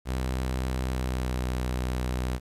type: tone with pitch glide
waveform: sawtooth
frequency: 64 to 62.68 Hz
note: C2 to B1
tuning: -38 to +26 cents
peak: -23 dBFS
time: 0.05-2.4 s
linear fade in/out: 50 ms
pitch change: -36 cents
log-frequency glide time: 0.86-1.42 s
effects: resampled to 32000 Hz + 10-bit